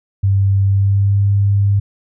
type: tone with pitch glide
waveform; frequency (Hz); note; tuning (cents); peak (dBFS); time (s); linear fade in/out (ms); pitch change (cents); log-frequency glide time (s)
sine; 98.1 to 100.28; G2 to G2; +2 to +40; -10; 0.23-1.8; 10; +38; 0.67-1.19
effects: none

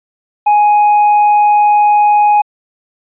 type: tone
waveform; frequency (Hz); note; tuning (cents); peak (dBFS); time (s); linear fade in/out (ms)
triangle; 833; G#5; +5; -4; 0.46-2.42; 10
effects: resampled to 8000 Hz

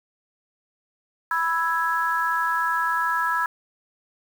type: chord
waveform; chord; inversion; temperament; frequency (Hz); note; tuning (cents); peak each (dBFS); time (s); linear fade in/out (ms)
sine; E major; second; equal; 987.8 / 1318.5 / 1661.2; B5 / E6 / G#6; 0 / 0 / 0; -25; 1.31-3.46; 2
effects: 7-bit

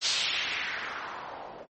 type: noise with low-pass filter sweep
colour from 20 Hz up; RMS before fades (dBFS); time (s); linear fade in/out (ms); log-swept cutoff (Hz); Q
blue; -33; 0.01-1.67; 50; 4700 to 550; 2
effects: MP3 32 kbps

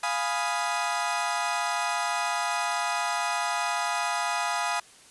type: chord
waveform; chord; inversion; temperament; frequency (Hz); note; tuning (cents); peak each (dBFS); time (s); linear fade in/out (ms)
30% pulse; F half-diminished seventh; none; equal; 698.5 / 830.6 / 987.8 / 1244.5; F5 / Ab5 / Cb6 / Eb6; 0 / 0 / 0 / 0; -29; 0.03-4.8; 5
effects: white hiss -53 dBFS RMS until 5.1 s + resampled to 24000 Hz

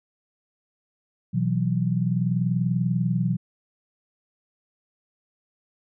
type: chord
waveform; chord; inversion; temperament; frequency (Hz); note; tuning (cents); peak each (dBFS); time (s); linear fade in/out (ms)
sine; B suspended fourth; none; equal with one note detuned; 124.4 / 164.81 / 185; B2 / E3 / F#3; +13 / 0 / 0; -25; 1.33-3.37; 20
effects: none

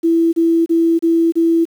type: tone bursts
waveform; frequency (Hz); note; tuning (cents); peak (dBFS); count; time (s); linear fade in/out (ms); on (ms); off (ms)
sine; 331.9; E4; +12; -10; 5; 0.03-1.654; 20; 300; 31
effects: 7-bit

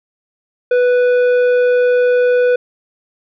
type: tone with tanh clipping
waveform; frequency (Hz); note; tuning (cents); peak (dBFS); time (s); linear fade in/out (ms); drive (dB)
triangle; 493.9; B4; 0; -11; 0.71-2.56; 5; 13
effects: none

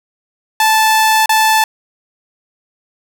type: tone with dropouts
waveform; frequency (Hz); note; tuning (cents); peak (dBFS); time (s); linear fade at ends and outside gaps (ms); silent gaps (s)
sawtooth; 876; A5; -8; -5; 0.6-1.64; 2; 1.259-1.293
effects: none

